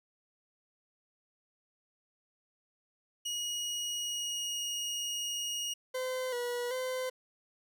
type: tone with pitch glide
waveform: 25% pulse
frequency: 2895 to 2873 Hz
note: F#7 to F7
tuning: -38 to +48 cents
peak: -30 dBFS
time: 3.25-5.74 s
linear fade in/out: 10 ms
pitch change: -14 cents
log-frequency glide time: 4-4.6 s
type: tone with vibrato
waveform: 40% pulse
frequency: 498.6 Hz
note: B4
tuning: 16 cents sharp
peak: -32 dBFS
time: 5.94-7.1 s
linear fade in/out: 10 ms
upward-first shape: square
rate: 1.3 Hz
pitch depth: 49 cents each way
effects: none